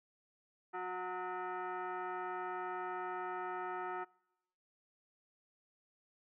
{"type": "tone with frequency modulation", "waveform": "sine", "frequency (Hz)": 183.8, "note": "F#3", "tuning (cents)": -11, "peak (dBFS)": -38, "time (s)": [0.73, 4.05], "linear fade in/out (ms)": 20, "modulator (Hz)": 548, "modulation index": 2.5, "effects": ["noise-tail reverb RT60 0.9 s tail -26 dB re dry"]}